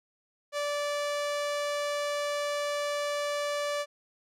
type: tone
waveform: sawtooth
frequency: 582 Hz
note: D5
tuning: 16 cents flat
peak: -25 dBFS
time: 0.52-3.86 s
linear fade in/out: 50 ms
effects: low-pass 9000 Hz 12 dB/octave